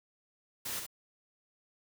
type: noise with echo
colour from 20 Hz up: white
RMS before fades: -38 dBFS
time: 0.65-0.8 s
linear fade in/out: 10 ms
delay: 65 ms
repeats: 1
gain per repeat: -4 dB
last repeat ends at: 0.865 s
effects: none